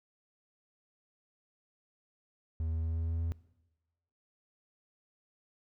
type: tone with pitch steps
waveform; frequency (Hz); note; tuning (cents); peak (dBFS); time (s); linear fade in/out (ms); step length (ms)
triangle; 80.4 / 80.91 / 81.43 / 81.95 / 82.47 / 83; E2 / E2 / E2 / E2 / E2 / E2; -43 / -32 / -21 / -10 / +1 / +12; -29; 2.6-3.32; 0; 120
effects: noise-tail reverb RT60 1.0 s tail -20 dB re dry